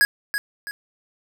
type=tone with echo; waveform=square; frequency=1661.2 Hz; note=G#6; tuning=in tune; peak=-14 dBFS; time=0.01-0.05 s; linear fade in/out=0 ms; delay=330 ms; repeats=2; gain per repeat=-8 dB; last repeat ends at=0.71 s; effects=none